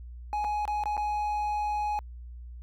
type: tone with dropouts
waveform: triangle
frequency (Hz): 837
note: G#5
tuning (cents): +13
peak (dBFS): -25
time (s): 0.33-1.99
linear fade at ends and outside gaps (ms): 0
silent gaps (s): 0.443-0.447 / 0.653-0.678 / 0.837-0.857 / 0.968-0.977
effects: added 60 Hz sine -40 dBFS peak until 2.62 s